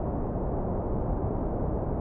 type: low-pass noise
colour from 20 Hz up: pink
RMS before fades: -29 dBFS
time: 0-2 s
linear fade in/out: 2 ms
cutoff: 810 Hz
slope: 24 dB/octave
effects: none